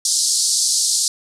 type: band-pass noise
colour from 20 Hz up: pink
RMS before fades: -18 dBFS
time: 0.05-1.08 s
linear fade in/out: 2 ms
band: 4300 to 9900 Hz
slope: 48 dB/octave
effects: none